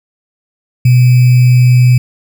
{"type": "tone with sample-and-hold", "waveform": "sine", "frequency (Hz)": 124.7, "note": "B2", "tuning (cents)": 17, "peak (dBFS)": -3, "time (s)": [0.85, 1.98], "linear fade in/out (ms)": 5, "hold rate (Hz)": 2450, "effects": []}